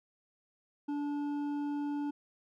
sine tone with hard clipping, 290 Hz, D4, 22 cents flat, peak -34 dBFS, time 0.88-2.11 s, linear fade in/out 10 ms, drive 7 dB, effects none

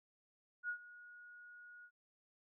sine tone with ADSR envelope, 1448 Hz, F#6, 38 cents flat, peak -36 dBFS, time 0.63-1.91 s, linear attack 59 ms, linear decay 87 ms, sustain -18 dB, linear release 67 ms, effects none

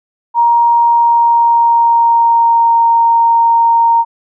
sine tone with pitch glide, 940 to 926.5 Hz, A#5 to A#5, +14 to -11 cents, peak -6 dBFS, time 0.34-4.05 s, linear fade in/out 50 ms, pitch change -25 cents, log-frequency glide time 0.64-2.8 s, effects none

